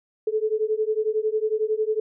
sine beating tone pair, 428 / 439 Hz, A4 / A4, -48 / -4 cents, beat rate 11 Hz, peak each -24 dBFS, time 0.27-2 s, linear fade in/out 5 ms, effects none

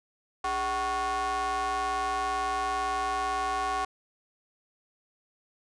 square ring-modulated tone, 174.61 Hz, F3, in tune, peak -25 dBFS, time 0.44-3.85 s, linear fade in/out 5 ms, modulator 932 Hz, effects resampled to 22050 Hz

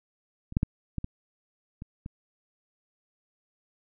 clicks, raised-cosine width 5 ms, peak -27 / -11 / -11 / -18 / -20 / -26 / -25 dBFS, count 7, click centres 0.524 / 0.569 / 0.631 / 0.983 / 1.044 / 1.821 / 2.061 s, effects none

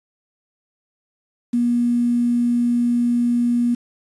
sine tone with quantisation, 240 Hz, B3, 49 cents flat, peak -15 dBFS, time 1.53-3.75 s, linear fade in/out 10 ms, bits 7, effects resampled to 24000 Hz

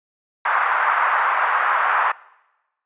pink band-pass noise, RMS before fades -19 dBFS, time 0.45-2.12 s, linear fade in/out 5 ms, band 950 to 1600 Hz, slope 24 dB/octave, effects noise-tail reverb RT60 1.0 s tail -22 dB re dry + resampled to 8000 Hz

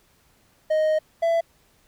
triangle tone pair in turn, 622.3 / 667.6 Hz, D#5 / E5, 0 / +22 cents, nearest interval minor second, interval 122 cents, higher second, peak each -16 dBFS, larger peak neither, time 0.7-0.99 / 1.22-1.41 s, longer first, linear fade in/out 10 ms, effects pink hiss -61 dBFS RMS until 1.87 s

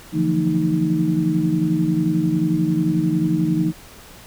sine tone cluster, 145.7 / 168.3 / 179.5 / 224.4 / 311.1 Hz, D3 / E3 / F3 / A3 / D#4, -13 / +36 / +48 / +34 / 0 cents, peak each -27 / -20 / -26 / -27 / -20 dBFS, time 0.12-3.73 s, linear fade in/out 50 ms, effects pink hiss -43 dBFS RMS until 4.26 s

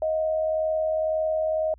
sine tone pair together, 629 / 710.9 Hz, D#5 / F5, +19 / +31 cents, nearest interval major second, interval 212 cents, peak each -22 / -34 dBFS, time 0.02-1.74 s, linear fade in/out 2 ms, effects added 60 Hz sine -49 dBFS peak until 1.78 s

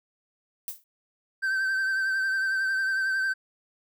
violet noise with exponential decay, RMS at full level -30 dBFS, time 0.68-0.84 s, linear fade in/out 1 ms, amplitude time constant 34 ms
triangle tone with vibrato, 1553 Hz, G6, 17 cents flat, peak -22 dBFS, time 1.42-3.34 s, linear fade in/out 20 ms, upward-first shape triangle, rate 11 Hz, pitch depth 37 cents each way
effects none

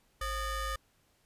35% pulse ring-modulated tone, 587.3 Hz, D5, in tune, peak -28 dBFS, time 0.21-0.76 s, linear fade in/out 5 ms, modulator 640 Hz, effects pink hiss -70 dBFS RMS until 1.25 s + resampled to 32000 Hz

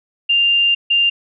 sine tone pair in turn, 2794 / 2794 Hz, F7 / F7, 0 / 0 cents, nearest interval unison, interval 0 cents, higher neither, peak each -11 / -11 dBFS, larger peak neither, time 0.29-0.75 / 0.9-1.1 s, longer first, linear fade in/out 10 ms, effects none

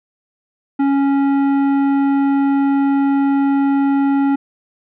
sine tone with tanh clipping, 277.2 Hz, C#4, in tune, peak -14 dBFS, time 0.79-4.36 s, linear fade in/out 10 ms, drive 12 dB, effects none

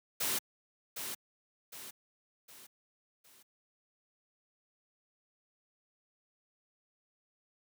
white noise with echo, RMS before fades -33 dBFS, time 0.2-0.39 s, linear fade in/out 10 ms, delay 760 ms, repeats 4, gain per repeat -7 dB, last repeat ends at 3.43 s, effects high-pass 100 Hz 12 dB/octave

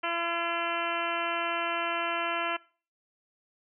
harmonic tone with a mistuned harmonic, 339 Hz, E4, 49 cents sharp, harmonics 1 / 2 / 3 / 4 / 5 / 6 / 7 / 8 / 9, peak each -40 / -35 / -35 / -34 / -38 / -40 / -38 / -37 / -40 dBFS, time 0.03-2.57 s, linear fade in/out 10 ms, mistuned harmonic 6, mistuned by +24 cents, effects noise-tail reverb RT60 0.4 s tail -22 dB re dry

